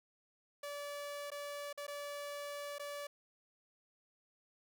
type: tone with dropouts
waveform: sawtooth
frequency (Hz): 577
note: D5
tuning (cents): -31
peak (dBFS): -38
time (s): 0.63-3.07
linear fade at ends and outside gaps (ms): 5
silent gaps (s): 1.304-1.316 / 1.729-1.775 / 1.868-1.879 / 2.784-2.795
effects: none